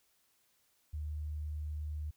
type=tone; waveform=sine; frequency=75.7 Hz; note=D#2; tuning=47 cents flat; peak=-36 dBFS; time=0.93-2.11 s; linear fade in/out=10 ms; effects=white hiss -73 dBFS RMS until 2.16 s